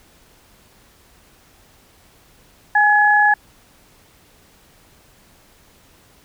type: tone pair together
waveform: sine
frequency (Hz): 830.6 / 1697.1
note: G#5 / G#6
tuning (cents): 0 / +37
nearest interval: octave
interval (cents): 1237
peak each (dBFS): -14 / -13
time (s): 2.75-3.34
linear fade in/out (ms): 5
effects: pink hiss -52 dBFS RMS until 6.24 s